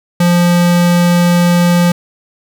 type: tone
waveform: square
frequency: 174.61 Hz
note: F3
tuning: in tune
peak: -8 dBFS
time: 0.2-1.92 s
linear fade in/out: 5 ms
effects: 7-bit